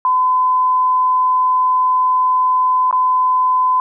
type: tone with dropouts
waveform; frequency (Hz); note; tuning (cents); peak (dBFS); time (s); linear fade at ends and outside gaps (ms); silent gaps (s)
sine; 1015; B5; +47; -11; 0.05-3.8; 1; 2.911-2.927
effects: none